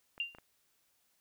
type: clicks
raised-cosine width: 0.5 ms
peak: -37 dBFS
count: 3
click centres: 0.179 / 0.349 / 0.385 s
type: tone with exponential decay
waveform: sine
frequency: 2782 Hz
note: F7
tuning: 7 cents flat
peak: -29 dBFS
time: 0.2-0.39 s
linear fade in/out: 1 ms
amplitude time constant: 40 ms
effects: white hiss -74 dBFS RMS until 1.2 s